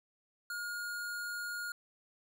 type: tone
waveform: square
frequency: 1428 Hz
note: F6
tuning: 38 cents sharp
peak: -38 dBFS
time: 0.5-1.72 s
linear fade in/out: 2 ms
effects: none